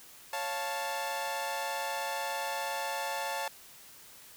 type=chord; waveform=sawtooth; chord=Db augmented; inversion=none; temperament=equal; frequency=554.4 / 698.5 / 880 Hz; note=Db5 / F5 / A5; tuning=0 / 0 / 0 cents; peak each=-35 / -36 / -31 dBFS; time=0.33-3.48 s; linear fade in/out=2 ms; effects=white hiss -53 dBFS RMS until 4.36 s